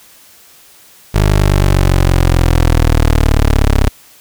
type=exponential sweep; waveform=20% pulse; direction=down; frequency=51.9 to 34.16 Hz; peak=-3 dBFS; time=1.14-3.89 s; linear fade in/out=10 ms; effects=white hiss -43 dBFS RMS until 4.2 s